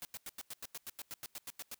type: noise bursts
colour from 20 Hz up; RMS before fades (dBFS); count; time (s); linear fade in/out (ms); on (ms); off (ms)
white; -44; 15; 0.02-1.744; 0; 30; 91
effects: white hiss -74 dBFS RMS until 1.79 s